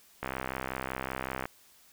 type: click train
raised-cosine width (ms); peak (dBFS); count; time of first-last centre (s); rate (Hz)
0.5; -18; 81; 0.23-1.455; 65.3
effects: white hiss -60 dBFS RMS until 1.92 s